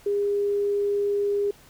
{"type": "tone", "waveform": "sine", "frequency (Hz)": 406.1, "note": "G#4", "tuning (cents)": -39, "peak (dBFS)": -21, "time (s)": [0.06, 1.51], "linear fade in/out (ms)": 5, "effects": ["pink hiss -53 dBFS RMS until 1.69 s"]}